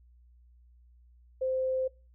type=tone; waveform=sine; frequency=520 Hz; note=C5; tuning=11 cents flat; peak=-27 dBFS; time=1.41-1.88 s; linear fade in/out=10 ms; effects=noise-tail reverb RT60 0.3 s tail -23 dB re dry + added 60 Hz sine -56 dBFS peak until 2.14 s